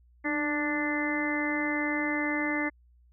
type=harmonic tone with a mistuned harmonic; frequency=293.7 Hz; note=D4; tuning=in tune; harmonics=1 / 2 / 3 / 4 / 5 / 6 / 7; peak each=-30 / -37 / -38 / -40 / -42 / -34 / -32 dBFS; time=0.24-2.7 s; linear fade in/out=20 ms; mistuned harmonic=1; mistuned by=+39 cents; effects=added 60 Hz sine -57 dBFS peak until 3.12 s